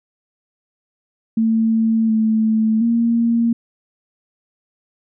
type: tone with pitch steps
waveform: sine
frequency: 224 / 219.9 / 232.5 Hz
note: A3 / A3 / A#3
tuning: +31 / -1 / -4 cents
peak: -13 dBFS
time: 1.37-3.53 s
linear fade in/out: 5 ms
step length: 720 ms
effects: none